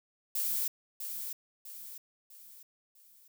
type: noise with echo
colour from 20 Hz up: violet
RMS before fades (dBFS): -32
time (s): 0.35-0.68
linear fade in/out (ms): 5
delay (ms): 650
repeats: 4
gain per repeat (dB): -7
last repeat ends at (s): 3.28
effects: none